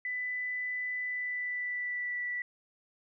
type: tone with pitch glide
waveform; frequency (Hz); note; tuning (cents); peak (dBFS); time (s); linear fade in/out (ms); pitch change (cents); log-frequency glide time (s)
sine; 1995 to 1961.9; B6 to B6; +17 to -12; -32; 0.05-2.42; 2; -29; 1.01-2.21
effects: none